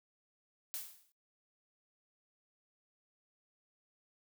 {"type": "noise with exponential decay", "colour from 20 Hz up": "blue", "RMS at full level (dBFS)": -38, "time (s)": [0.74, 1.12], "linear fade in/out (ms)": 0, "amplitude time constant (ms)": 82, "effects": ["noise-tail reverb RT60 0.3 s tail -26 dB re dry"]}